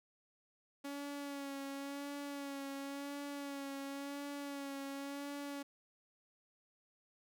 sawtooth tone with vibrato, 280.4 Hz, C#4, 20 cents sharp, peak -38 dBFS, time 0.84-5.63 s, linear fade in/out 10 ms, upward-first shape sine, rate 0.94 Hz, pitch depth 30 cents each way, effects none

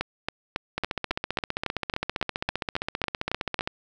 two click trains, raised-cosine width 0.3 ms, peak -10 / -11 dBFS, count 14 / 45, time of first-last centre 0.01-3.591 / 0.78-3.675 s, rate 3.63 / 15.2 Hz, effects none

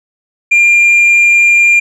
sine tone with tanh clipping, 2396 Hz, D7, 34 cents sharp, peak -5 dBFS, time 0.51-1.8 s, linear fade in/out 10 ms, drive 2 dB, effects none

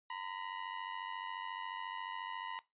sawtooth ring-modulated tone, 966 Hz, B5, 39 cents flat, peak -34 dBFS, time 0.1-2.59 s, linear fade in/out 0 ms, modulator 47.1 Hz, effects noise-tail reverb RT60 0.2 s tail -18 dB re dry + resampled to 8000 Hz

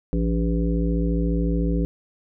harmonic tone with a mistuned harmonic, 57.1 Hz, A#1, 35 cents flat, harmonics 1 / 3 / 5 / 7 / 9, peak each -22 / -24 / -27 / -32 / -33 dBFS, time 0.13-1.85 s, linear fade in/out 0 ms, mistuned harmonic 9, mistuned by -65 cents, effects none

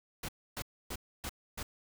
pink noise bursts, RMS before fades -39 dBFS, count 5, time 0.23-1.63 s, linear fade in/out 5 ms, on 56 ms, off 280 ms, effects none

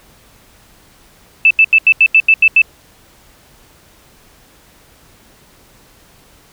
sine tone bursts, 2637 Hz, E7, in tune, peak -4 dBFS, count 9, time 1.45-2.618 s, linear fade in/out 2 ms, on 56 ms, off 83 ms, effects pink hiss -47 dBFS RMS until 6.52 s

